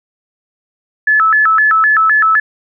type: tone with vibrato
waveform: sine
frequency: 1500 Hz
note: F#6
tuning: 23 cents sharp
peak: -7 dBFS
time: 1.07-2.4 s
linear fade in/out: 5 ms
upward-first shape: square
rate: 3.9 Hz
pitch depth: 240 cents each way
effects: none